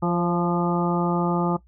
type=harmonic tone with a mistuned harmonic; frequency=173.5 Hz; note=F3; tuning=11 cents flat; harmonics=1 / 2 / 3 / 4 / 5 / 6 / 7; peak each=-22 / -26 / -32 / -32 / -29 / -37 / -31 dBFS; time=0.02-1.57 s; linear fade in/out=10 ms; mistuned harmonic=3; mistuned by=+27 cents; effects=noise-tail reverb RT60 0.1 s tail -17 dB re dry + added 60 Hz sine -52 dBFS peak until 1.67 s